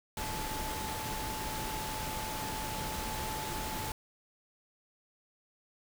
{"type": "tone in noise", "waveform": "sine", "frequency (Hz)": 870, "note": "A5", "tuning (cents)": -20, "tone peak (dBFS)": -40, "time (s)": [0.17, 3.92], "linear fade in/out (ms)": 2, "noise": "pink", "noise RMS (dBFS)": -38, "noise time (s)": [0.17, 3.92], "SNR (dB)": -5, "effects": []}